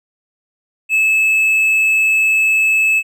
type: tone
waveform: triangle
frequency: 2604 Hz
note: E7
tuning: 22 cents flat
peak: -9 dBFS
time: 0.89-3.03 s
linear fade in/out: 50 ms
effects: none

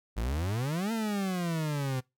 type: exponential two-way sweep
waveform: 40% pulse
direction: up then down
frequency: 51 to 230.3 to 126.6 Hz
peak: -28 dBFS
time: 0.16-2.01 s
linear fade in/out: 20 ms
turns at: 0.92 s
effects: noise-tail reverb RT60 0.2 s tail -23 dB re dry

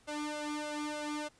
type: tone with flanger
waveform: sawtooth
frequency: 298.9 Hz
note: D4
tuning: 31 cents sharp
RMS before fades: -38 dBFS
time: 0.07-1.29 s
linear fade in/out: 20 ms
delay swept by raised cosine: 1.9 to 2.49 ms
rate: 3.3 Hz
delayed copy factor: +1
effects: pink hiss -65 dBFS RMS until 1.39 s + resampled to 22050 Hz

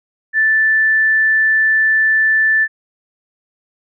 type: tone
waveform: sine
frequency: 1760 Hz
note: A6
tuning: in tune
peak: -10 dBFS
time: 0.33-2.68 s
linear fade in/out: 50 ms
effects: none

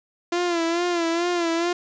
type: tone with vibrato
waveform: sawtooth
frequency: 341.9 Hz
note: F4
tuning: 37 cents flat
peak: -17 dBFS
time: 0.32-1.73 s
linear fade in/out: 5 ms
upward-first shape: sine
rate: 2.3 Hz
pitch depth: 61 cents each way
effects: resampled to 16000 Hz + 8-bit

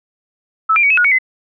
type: tone with pitch steps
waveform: sine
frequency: 1307 / 2387 / 2255 / 2581 / 1449 / 2235 / 2044 Hz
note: E6 / D7 / C#7 / E7 / F#6 / C#7 / C7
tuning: -15 / +28 / +29 / -37 / -37 / +14 / -41 cents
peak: -9 dBFS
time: 0.69-1.187 s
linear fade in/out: 10 ms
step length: 71 ms
effects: none

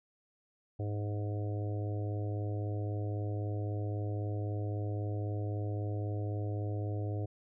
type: harmonic tone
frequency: 103.8 Hz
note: G#2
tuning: in tune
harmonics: 1 / 3 / 4 / 5 / 6 / 7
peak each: -33 / -43 / -45 / -47 / -49 / -50 dBFS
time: 0.79-7.26 s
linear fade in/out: 10 ms
effects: none

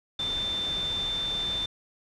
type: tone in noise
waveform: sine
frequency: 3560 Hz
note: A7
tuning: 20 cents sharp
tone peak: -27 dBFS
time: 0.19-1.66 s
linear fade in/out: 5 ms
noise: pink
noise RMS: -38 dBFS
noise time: 0.19-1.66 s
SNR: +8 dB
effects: low-pass 6000 Hz 12 dB/octave

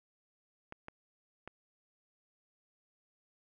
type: clicks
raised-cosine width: 0.5 ms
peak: -29 dBFS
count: 3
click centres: 0.724 / 0.884 / 1.476 s
effects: none

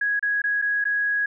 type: tone with dropouts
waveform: sine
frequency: 1661.2 Hz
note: G#6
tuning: in tune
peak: -20 dBFS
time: 0.01-1.26 s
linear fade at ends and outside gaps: 5 ms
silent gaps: 0.195-0.226 / 0.419-0.439 / 0.617-0.622 / 0.842-0.852 s
effects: none

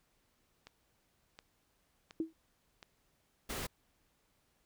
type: click train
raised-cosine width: 0.2 ms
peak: -33 dBFS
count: 4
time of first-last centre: 0.67-2.828 s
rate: 1.39 Hz
type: tone with exponential decay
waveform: sine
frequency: 323.2 Hz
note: E4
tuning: 34 cents flat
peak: -28 dBFS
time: 2.2-2.33 s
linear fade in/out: 2 ms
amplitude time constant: 28 ms
type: noise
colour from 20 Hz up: pink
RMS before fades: -40 dBFS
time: 3.49-3.67 s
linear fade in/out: 10 ms
effects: pink hiss -75 dBFS RMS until 4.65 s

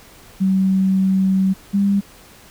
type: tone pair in turn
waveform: sine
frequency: 190.6 / 199.38 Hz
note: G3 / G3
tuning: -48 / +30 cents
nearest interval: minor second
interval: 78 cents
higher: second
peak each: -13 dBFS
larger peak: neither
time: 0.4-1.54 / 1.73-2.01 s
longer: first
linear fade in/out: 20 ms
effects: pink hiss -45 dBFS RMS until 2.5 s

